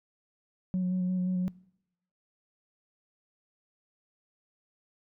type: tone with vibrato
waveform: sine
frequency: 182.9 Hz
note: F#3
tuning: 20 cents flat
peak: -24 dBFS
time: 0.74-1.48 s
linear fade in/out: 0 ms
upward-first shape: square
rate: 5.7 Hz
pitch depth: 14 cents each way
effects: noise-tail reverb RT60 0.8 s tail -23 dB re dry + tanh soft clip ceiling -24 dBFS